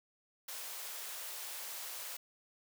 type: high-pass noise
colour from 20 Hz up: white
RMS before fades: -44 dBFS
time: 0.48-2.17 s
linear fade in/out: 5 ms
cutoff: 460 Hz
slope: 24 dB/octave
effects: none